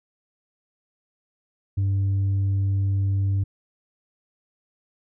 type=tone with tanh clipping; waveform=sine; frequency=98 Hz; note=G2; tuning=in tune; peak=-20 dBFS; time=1.77-3.44 s; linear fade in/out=10 ms; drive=2 dB; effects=none